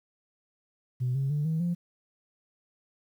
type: tone with pitch steps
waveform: sine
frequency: 125.6 / 136.18 / 147.65 / 160.08 / 173.57 Hz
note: B2 / C#3 / D3 / D#3 / F3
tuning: +30 / -30 / +10 / +50 / -10 cents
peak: -24 dBFS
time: 1-1.75 s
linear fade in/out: 20 ms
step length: 150 ms
effects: tanh soft clip ceiling -22 dBFS + 10-bit